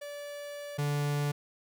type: tone pair in turn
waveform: 45% pulse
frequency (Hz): 579 / 145.42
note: D5 / D3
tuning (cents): -25 / -17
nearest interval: 2 octaves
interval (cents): 2392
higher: first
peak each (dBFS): -39 / -28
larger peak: second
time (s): 0.01-0.78 / 0.78-1.32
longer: first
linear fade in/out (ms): 10
effects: none